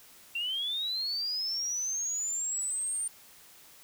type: linear sweep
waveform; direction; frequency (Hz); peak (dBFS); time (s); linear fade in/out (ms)
sine; up; 2712 to 8920; -29; 0.35-3.08; 5
effects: tanh soft clip ceiling -25 dBFS + white hiss -55 dBFS RMS until 3.83 s